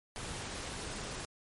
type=noise; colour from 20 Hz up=pink; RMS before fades=-41 dBFS; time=0.16-1.25 s; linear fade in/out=0 ms; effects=MP3 48 kbps